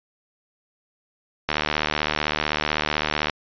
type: click train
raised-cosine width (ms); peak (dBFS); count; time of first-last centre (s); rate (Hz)
0.3; -5; 138; 1.49-3.297; 75.8
effects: resampled to 11025 Hz